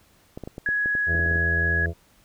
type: clicks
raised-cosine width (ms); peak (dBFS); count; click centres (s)
2; -21; 12; 0.375 / 0.437 / 0.475 / 0.581 / 0.689 / 0.859 / 0.952 / 1.15 / 1.195 / 1.26 / 1.313 / 1.359
type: tone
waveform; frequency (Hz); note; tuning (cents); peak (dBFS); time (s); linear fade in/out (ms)
sine; 1673; G#6; +12; -21; 0.66-1.86; 2
type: harmonic tone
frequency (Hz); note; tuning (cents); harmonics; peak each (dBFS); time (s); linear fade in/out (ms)
83.9; E2; +31; 1 / 2 / 4 / 5 / 6 / 7 / 8; -25 / -33 / -38 / -36 / -40 / -44 / -39; 1.06-1.94; 50
effects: pink hiss -59 dBFS RMS until 2.24 s